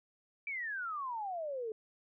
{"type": "exponential sweep", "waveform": "sine", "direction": "down", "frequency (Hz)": [2349, 425.1], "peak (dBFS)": -36, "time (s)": [0.47, 1.72], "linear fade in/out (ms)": 2, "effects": []}